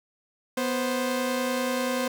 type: tone pair together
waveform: sawtooth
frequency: 246.9 / 524.1 Hz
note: B3 / C5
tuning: 0 / +3 cents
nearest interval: octave + minor second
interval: 1303 cents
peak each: -24 dBFS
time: 0.57-2.08 s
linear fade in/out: 5 ms
effects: none